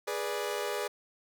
sawtooth chord, G# diminished, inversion none, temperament equal with one note detuned, 415.3 / 489.6 / 587.3 Hz, G#4 / B4 / D5, 0 / -15 / 0 cents, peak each -31 / -33 / -33 dBFS, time 0.07-0.88 s, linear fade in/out 10 ms, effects none

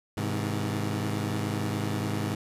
20% pulse chord, Ab augmented, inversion none, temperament equal with one note detuned, 103.83 / 130.81 / 160.77 Hz, Ab2 / C3 / E3, 0 / 0 / -43 cents, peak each -25 / -29 / -30 dBFS, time 0.17-2.35 s, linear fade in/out 5 ms, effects resampled to 32000 Hz

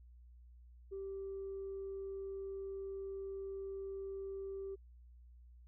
sine tone, 390 Hz, G4, 9 cents flat, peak -40 dBFS, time 0.91-4.76 s, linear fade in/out 20 ms, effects tanh soft clip ceiling -37 dBFS + added 60 Hz sine -56 dBFS peak until 5.67 s

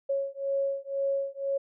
sine beating tone pair, 550 / 552 Hz, C#5 / C#5, -14 / -7 cents, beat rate 2 Hz, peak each -30 dBFS, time 0.09-1.58 s, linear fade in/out 10 ms, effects none

